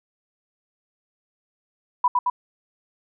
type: tone with echo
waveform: sine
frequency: 987 Hz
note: B5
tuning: 1 cent flat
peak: -14 dBFS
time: 2.04-2.08 s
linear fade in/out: 5 ms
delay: 110 ms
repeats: 2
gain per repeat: -2 dB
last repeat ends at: 2.3 s
effects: none